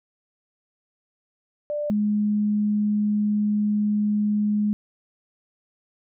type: tone pair in turn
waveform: sine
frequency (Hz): 591 / 209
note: D5 / G#3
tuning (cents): +11 / +11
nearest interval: octave + tritone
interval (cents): 1800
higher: first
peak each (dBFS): -24 / -19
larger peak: second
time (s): 1.7-1.9 / 1.9-4.73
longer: second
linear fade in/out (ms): 0
effects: none